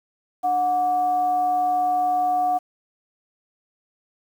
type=tone with frequency modulation; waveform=sine; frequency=730 Hz; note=F#5; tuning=24 cents flat; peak=-18 dBFS; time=0.43-2.59 s; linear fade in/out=20 ms; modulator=431 Hz; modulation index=0.26; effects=8-bit